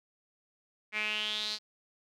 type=tone with band-pass filter sweep; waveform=sawtooth; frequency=212.7 Hz; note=G#3; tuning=42 cents sharp; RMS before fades=-34 dBFS; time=0.92-1.59 s; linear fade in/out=50 ms; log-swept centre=2200 to 4500 Hz; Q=6.3; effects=none